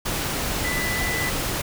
sine tone in noise, 1991 Hz, B6, 14 cents sharp, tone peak -26 dBFS, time 0.64-1.3 s, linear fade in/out 10 ms, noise pink, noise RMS -26 dBFS, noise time 0.05-1.62 s, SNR -3 dB, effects none

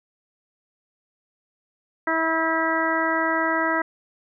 harmonic tone with a mistuned harmonic, 324.5 Hz, E4, 27 cents flat, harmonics 1 / 2 / 3 / 4 / 5 / 6, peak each -27 / -27 / -27 / -27 / -27 / -27 dBFS, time 2.07-3.82 s, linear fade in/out 5 ms, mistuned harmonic 5, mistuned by -16 cents, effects none

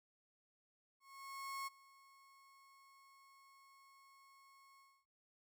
35% pulse tone with ADSR envelope, 1092 Hz, C#6, 26 cents flat, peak -40 dBFS, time 1-5.06 s, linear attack 670 ms, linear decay 19 ms, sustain -22 dB, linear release 270 ms, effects none

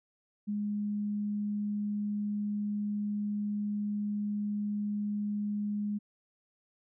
sine tone, 207.1 Hz, G#3, 5 cents flat, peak -30 dBFS, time 0.47-5.99 s, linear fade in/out 20 ms, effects none

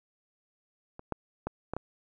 clicks, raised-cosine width 1 ms, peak -29 / -17 / -18 / -19 / -19 dBFS, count 5, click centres 0.994 / 1.123 / 1.47 / 1.736 / 1.766 s, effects none

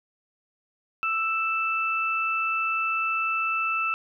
sine tone pair together, 1322 / 2644 Hz, E6 / E7, +5 / +5 cents, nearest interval octave, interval 1200 cents, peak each -26 dBFS, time 1.03-3.94 s, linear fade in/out 0 ms, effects none

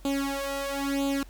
sawtooth tone with flanger, 277.2 Hz, C#4, in tune, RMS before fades -29 dBFS, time 0.05-1.23 s, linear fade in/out 2 ms, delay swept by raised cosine 0.27 to 2.07 ms, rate 1 Hz, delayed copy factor +0.9, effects added 44 Hz sine -45 dBFS peak until 1.29 s + pink hiss -57 dBFS RMS until 1.29 s

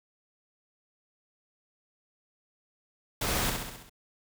pink noise with echo, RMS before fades -30 dBFS, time 3.21-3.5 s, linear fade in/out 5 ms, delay 66 ms, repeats 6, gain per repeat -4 dB, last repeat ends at 3.896 s, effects none

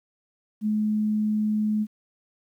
sine tone, 213.2 Hz, G#3, 46 cents sharp, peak -21 dBFS, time 0.61-1.87 s, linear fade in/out 50 ms, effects 10-bit

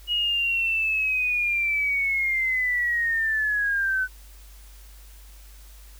sine linear sweep, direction down, 2900 to 1501 Hz, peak -21 dBFS, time 0.07-4.08 s, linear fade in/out 50 ms, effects added 50 Hz sine -44 dBFS peak until 5.99 s + white hiss -53 dBFS RMS until 5.99 s

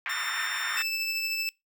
white band-pass noise, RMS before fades -33 dBFS, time 0.06-0.82 s, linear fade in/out 0 ms, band 1200 to 2100 Hz, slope 24 dB/octave
15% pulse tone, 1806 Hz, A6, 45 cents sharp, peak -26 dBFS, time 0.09-0.83 s, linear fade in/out 10 ms
25% pulse tone with tremolo, 2637 Hz, E7, in tune, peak -23 dBFS, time 0.77-1.49 s, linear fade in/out 0 ms, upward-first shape sine, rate 13 Hz, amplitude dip 30%
effects noise-tail reverb RT60 0.2 s tail -24 dB re dry

